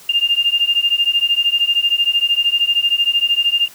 sine beating tone pair, 2800 / 2813 Hz, F7 / F7, +4 / +12 cents, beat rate 13 Hz, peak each -16 dBFS, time 0.09-3.68 s, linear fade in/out 5 ms, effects white hiss -42 dBFS RMS until 3.74 s

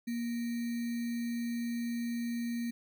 sine tone with sample-and-hold, 235.9 Hz, A#3, 21 cents sharp, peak -32 dBFS, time 0.07-2.71 s, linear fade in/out 10 ms, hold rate 2100 Hz, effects none

